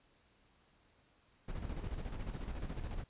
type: noise with tremolo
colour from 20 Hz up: brown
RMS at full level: -39 dBFS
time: 1.48-3.04 s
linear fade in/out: 5 ms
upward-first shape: square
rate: 14 Hz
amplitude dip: 50%
effects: pink hiss -70 dBFS RMS until 3.09 s + resampled to 8000 Hz